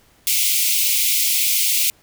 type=high-pass noise; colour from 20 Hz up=white; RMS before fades=-18 dBFS; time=0.27-1.9 s; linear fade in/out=0 ms; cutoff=2100 Hz; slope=96 dB/octave; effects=pink hiss -55 dBFS RMS until 2.02 s